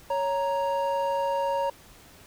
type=tone pair together; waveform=triangle; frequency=555.4 / 934 Hz; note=C#5 / A#5; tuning=+3 / +3 cents; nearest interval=major sixth; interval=900 cents; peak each=-25 dBFS; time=0.1-1.7 s; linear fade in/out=5 ms; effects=pink hiss -52 dBFS RMS until 2.26 s